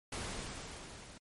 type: noise with level ramp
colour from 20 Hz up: pink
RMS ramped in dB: -39 to -53 dBFS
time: 0.12-1.18 s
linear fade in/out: 5 ms
effects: MP3 48 kbps